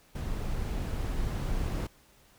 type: noise with level ramp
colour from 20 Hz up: brown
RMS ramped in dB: -33 to -30 dBFS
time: 0.15-1.87 s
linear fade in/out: 5 ms
effects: pink hiss -61 dBFS RMS until 2.38 s